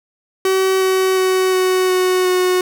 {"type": "tone with pitch steps", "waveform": "45% pulse", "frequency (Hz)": [380, 377.2, 374.3, 371.5, 368.8, 366], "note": ["F#4", "F#4", "F#4", "F#4", "F#4", "F#4"], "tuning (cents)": [46, 33, 20, 7, -6, -19], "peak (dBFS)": -13, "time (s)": [0.45, 2.61], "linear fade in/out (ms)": 2, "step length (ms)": 360, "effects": []}